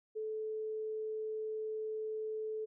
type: tone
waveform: sine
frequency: 434.8 Hz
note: A4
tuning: 21 cents flat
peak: -36 dBFS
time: 0.15-2.66 s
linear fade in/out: 20 ms
effects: none